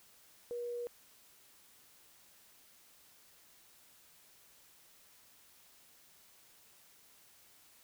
sine tone, 480.1 Hz, B4, 49 cents flat, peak -37 dBFS, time 0.51-0.87 s, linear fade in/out 0 ms, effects white hiss -63 dBFS RMS until 7.83 s

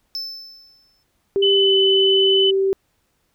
triangle tone with exponential decay, 5274 Hz, E8, in tune, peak -22 dBFS, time 0.15-1.03 s, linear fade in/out 0 ms, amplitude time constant 190 ms
sine tone with pitch glide, 394.7 to 387.5 Hz, G4 to G4, +12 to -20 cents, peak -15 dBFS, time 1.36-2.73 s, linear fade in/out 0 ms, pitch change -32 cents, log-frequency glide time 1.53-1.76 s
sine tone, 3010 Hz, F#7, 29 cents sharp, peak -15 dBFS, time 1.42-2.51 s, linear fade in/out 10 ms
effects pink hiss -67 dBFS RMS until 3.34 s

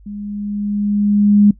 sine tone with level ramp, 205.5 Hz, G#3, 18 cents flat, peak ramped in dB -26 to -5 dBFS, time 0.06-1.51 s, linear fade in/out 5 ms, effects noise-tail reverb RT60 0.1 s tail -19 dB re dry + added 50 Hz sine -41 dBFS peak until 1.59 s

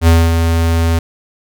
square tone with ADSR envelope, 82.9 Hz, E2, 10 cents sharp, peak -5 dBFS, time 0.01-0.99 s, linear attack 62 ms, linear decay 230 ms, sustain -6 dB, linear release 4 ms, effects none

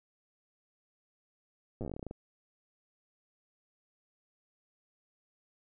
slowing click train, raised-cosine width 2 ms, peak -26 dBFS, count 15, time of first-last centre 1.81-2.111 s, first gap 8 ms, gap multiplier 1.14, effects none

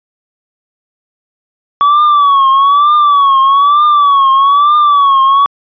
triangle tone with vibrato, 1135 Hz, C#6, 41 cents sharp, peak -3 dBFS, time 1.81-5.46 s, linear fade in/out 0 ms, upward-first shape triangle, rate 1.1 Hz, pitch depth 110 cents each way, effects resampled to 11025 Hz

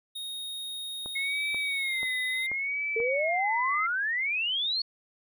square tone, 3729 Hz, A#7, in tune, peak -35 dBFS, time 0.15-2.47 s, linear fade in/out 10 ms
click train, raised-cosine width 1 ms, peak -28 dBFS, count 5, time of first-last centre 1.06-3.002 s, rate 2.06 Hz
sine tone with vibrato, 2157 Hz, C#7, 48 cents flat, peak -28 dBFS, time 1.15-3.87 s, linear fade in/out 10 ms, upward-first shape sine, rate 0.71 Hz, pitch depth 120 cents each way
sine exponential sweep, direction up, 440 to 4435 Hz, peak -26 dBFS, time 2.96-4.82 s, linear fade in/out 5 ms
effects none

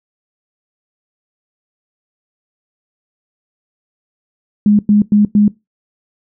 sine tone bursts, 207.7 Hz, G#3, in tune, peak -6 dBFS, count 4, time 4.66-5.48 s, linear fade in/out 2 ms, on 130 ms, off 100 ms, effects noise-tail reverb RT60 0.2 s tail -21 dB re dry

